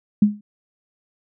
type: tone with exponential decay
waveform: sine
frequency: 207.7 Hz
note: G#3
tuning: in tune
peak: -7 dBFS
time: 0.22-0.41 s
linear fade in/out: 5 ms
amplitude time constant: 41 ms
effects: none